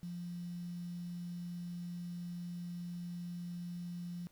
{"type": "tone with quantisation", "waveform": "sine", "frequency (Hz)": 174.61, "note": "F3", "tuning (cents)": 0, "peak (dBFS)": -40, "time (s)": [0.03, 4.27], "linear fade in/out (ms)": 0, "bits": 10, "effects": ["pink hiss -69 dBFS RMS until 4.31 s"]}